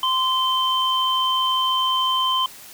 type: tone pair together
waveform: sine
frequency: 1037 / 3107 Hz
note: C6 / G7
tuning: -16 / -16 cents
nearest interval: octave + perfect fifth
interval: 1900 cents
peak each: -20 / -21 dBFS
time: 0.03-2.46 s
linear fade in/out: 2 ms
effects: white hiss -42 dBFS RMS until 2.73 s